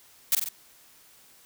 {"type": "noise with echo", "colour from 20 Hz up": "blue", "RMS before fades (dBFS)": -21, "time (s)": [0.32, 0.35], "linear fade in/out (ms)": 2, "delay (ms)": 46, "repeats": 3, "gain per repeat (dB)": -4, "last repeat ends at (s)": 0.488, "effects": ["white hiss -56 dBFS RMS until 1.45 s"]}